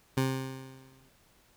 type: tone with exponential decay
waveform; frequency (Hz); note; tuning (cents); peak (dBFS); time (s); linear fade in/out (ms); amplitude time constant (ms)
20% pulse; 132.2; C3; +18; -19; 0.17-1.09; 5; 200
effects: pink hiss -64 dBFS RMS until 1.56 s